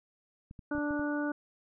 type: clicks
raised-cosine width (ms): 5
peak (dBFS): -34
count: 6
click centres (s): 0.511 / 0.592 / 0.751 / 0.781 / 0.908 / 0.995
type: harmonic tone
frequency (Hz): 293.7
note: D4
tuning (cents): 0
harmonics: 1 / 2 / 3 / 4 / 5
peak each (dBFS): -31 / -38 / -43 / -45 / -38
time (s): 0.71-1.32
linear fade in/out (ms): 5
effects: none